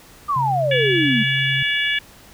sine exponential sweep, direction down, 1216 to 207.7 Hz, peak -17 dBFS, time 0.28-1.24 s, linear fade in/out 20 ms
sine tone with vibrato, 134.9 Hz, C#3, 47 cents flat, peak -23 dBFS, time 0.36-1.63 s, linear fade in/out 5 ms, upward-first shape sine, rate 9.9 Hz, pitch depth 8 cents each way
harmonic tone, 571 Hz, D5, 49 cents flat, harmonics 3 / 4 / 5 / 6, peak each -22 / -23 / -24 / -25 dBFS, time 0.71-1.99 s, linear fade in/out 5 ms
effects pink hiss -46 dBFS RMS until 2.33 s

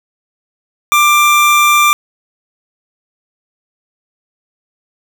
25% pulse tone, 1184 Hz, D6, 14 cents sharp, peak -3 dBFS, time 0.92-1.93 s, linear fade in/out 0 ms, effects none

